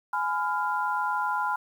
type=chord; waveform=sine; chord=F diminished; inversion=first; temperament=just; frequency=838.1 / 1005.8 / 1396.9 Hz; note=Ab5 / Cb6 / F6; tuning=+16 / +31 / 0 cents; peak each=-30 / -28 / -30 dBFS; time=0.13-1.56 s; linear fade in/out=5 ms; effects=9-bit